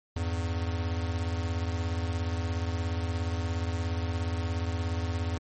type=beating tone pair; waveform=square; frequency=84 / 101 Hz; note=E2 / G#2; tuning=+33 / -48 cents; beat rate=17 Hz; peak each=-30 / -35 dBFS; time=0.16-5.38 s; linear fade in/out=5 ms; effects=MP3 32 kbps